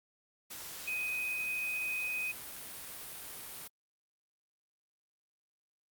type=tone in noise; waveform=sine; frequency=2506 Hz; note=D#7; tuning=12 cents sharp; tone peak=-33 dBFS; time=0.87-2.32 s; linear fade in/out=10 ms; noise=white; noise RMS=-45 dBFS; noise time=0.5-3.68 s; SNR=+9 dB; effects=Opus 48 kbps